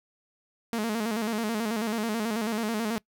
sawtooth tone with vibrato, 221.2 Hz, A3, 9 cents sharp, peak -23 dBFS, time 0.73-2.98 s, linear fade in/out 0 ms, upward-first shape square, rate 9.2 Hz, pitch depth 78 cents each way, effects noise-tail reverb RT60 0.1 s tail -24 dB re dry

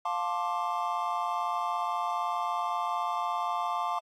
triangle chord, D minor seventh, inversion first, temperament just, 704.8 / 881 / 1057.2 / 1174.7 Hz, F5 / A5 / C6 / D6, +16 / +2 / +18 / 0 cents, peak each -32 dBFS, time 0.05-3.99 s, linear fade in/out 5 ms, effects AAC 48 kbps

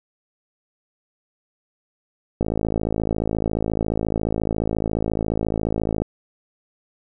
click train, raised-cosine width 2 ms, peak -9 dBFS, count 197, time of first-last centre 2.41-6.02 s, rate 54.3 Hz, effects none

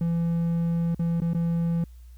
triangle tone with dropouts, 168.3 Hz, E3, 36 cents sharp, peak -20 dBFS, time 0.01-1.84 s, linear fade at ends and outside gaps 2 ms, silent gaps 0.947-0.994 / 1.203-1.218 / 1.334-1.347 s, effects added 60 Hz sine -43 dBFS peak until 2.17 s + white hiss -65 dBFS RMS until 2.17 s

